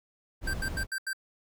brown noise, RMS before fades -34 dBFS, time 0.41-0.87 s, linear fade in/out 50 ms
square tone bursts, 1568 Hz, G6, in tune, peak -31 dBFS, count 5, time 0.47-1.132 s, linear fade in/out 5 ms, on 66 ms, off 83 ms
effects none

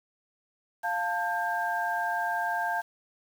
sine tone cluster, 700 / 890 / 1593 Hz, F5 / A5 / G6, +4 / +20 / +27 cents, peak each -31 dBFS, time 0.83-2.82 s, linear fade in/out 20 ms, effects 8-bit

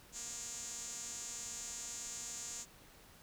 sawtooth tone with band-pass filter, 236.2 Hz, A#3, 23 cents sharp, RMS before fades -45 dBFS, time 0.12-2.66 s, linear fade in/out 50 ms, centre 7000 Hz, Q 5.9, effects pink hiss -60 dBFS RMS until 3.22 s

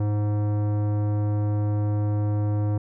sine tone with tanh clipping, 104.3 Hz, G#2, 8 cents sharp, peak -23 dBFS, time 0-2.78 s, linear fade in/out 5 ms, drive 16 dB, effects none

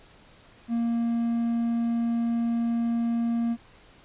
triangle tone, 233.1 Hz, A#3, in tune, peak -21 dBFS, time 0.68-3.57 s, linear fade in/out 50 ms, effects pink hiss -54 dBFS RMS until 4.04 s + resampled to 8000 Hz

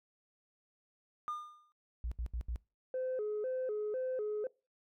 triangle tone with exponential decay, 1211 Hz, D#6, 47 cents flat, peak -30 dBFS, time 1.28-1.72 s, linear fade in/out 0 ms, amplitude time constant 94 ms
sine tone bursts, 58.8 Hz, A#1, 16 cents sharp, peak -33 dBFS, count 4, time 2.04-2.559 s, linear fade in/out 0 ms, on 75 ms, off 73 ms
sine tone with vibrato, 466.2 Hz, A#4, in tune, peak -32 dBFS, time 2.94-4.47 s, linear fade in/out 2 ms, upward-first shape square, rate 2 Hz, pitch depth 170 cents each way
effects noise-tail reverb RT60 0.3 s tail -24 dB re dry + tanh soft clip ceiling -31 dBFS

